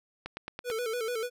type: click train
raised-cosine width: 0.3 ms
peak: -21 dBFS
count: 5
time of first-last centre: 0.26-0.701 s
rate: 9.07 Hz
type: tone with vibrato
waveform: square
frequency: 466.2 Hz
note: A#4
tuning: in tune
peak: -31 dBFS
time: 0.64-1.3 s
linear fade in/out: 50 ms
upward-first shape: square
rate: 6.8 Hz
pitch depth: 87 cents each way
effects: none